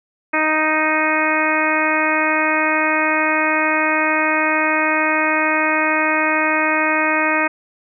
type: harmonic tone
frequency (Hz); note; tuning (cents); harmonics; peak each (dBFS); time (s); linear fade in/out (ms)
311.1; D#4; 0; 1 / 2 / 3 / 4 / 5 / 6 / 7 / 8; -23 / -23 / -23 / -23 / -23 / -23 / -23 / -23; 0.33-7.48; 10
effects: none